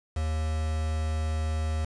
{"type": "tone with quantisation", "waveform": "triangle", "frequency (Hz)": 78.2, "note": "D#2", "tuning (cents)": 9, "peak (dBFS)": -24, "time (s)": [0.16, 1.85], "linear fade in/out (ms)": 5, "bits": 6, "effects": ["resampled to 22050 Hz"]}